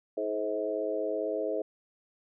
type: harmonic tone with a mistuned harmonic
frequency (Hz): 106.8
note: G#2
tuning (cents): +49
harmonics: 3 / 4 / 5 / 6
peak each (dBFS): -37 / -33 / -34 / -34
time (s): 0.17-1.62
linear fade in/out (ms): 5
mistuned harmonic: 5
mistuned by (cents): -28
effects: none